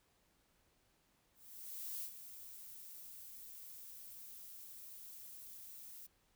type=noise with ADSR envelope; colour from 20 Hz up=violet; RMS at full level=-43 dBFS; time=1.34-6.07 s; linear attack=680 ms; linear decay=85 ms; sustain=-10 dB; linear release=12 ms; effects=pink hiss -75 dBFS RMS until 6.35 s